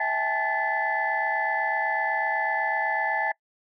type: tone cluster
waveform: sine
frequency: 652 / 799 / 867 / 1745 / 2013 Hz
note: E5 / G5 / A5 / A6 / B6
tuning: -19 / +33 / -26 / -15 / +33 cents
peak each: -33 / -30 / -28 / -27 / -32 dBFS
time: 0-3.32 s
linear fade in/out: 5 ms
effects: noise-tail reverb RT60 0.1 s tail -24 dB re dry + tanh soft clip ceiling -12 dBFS